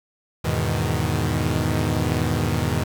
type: chord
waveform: sawtooth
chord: E major seventh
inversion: none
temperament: equal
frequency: 82.41 / 103.83 / 123.47 / 155.56 Hz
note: E2 / G#2 / B2 / D#3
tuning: 0 / 0 / 0 / 0 cents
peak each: -22 dBFS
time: 0.44-2.84 s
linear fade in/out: 10 ms
effects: 8-bit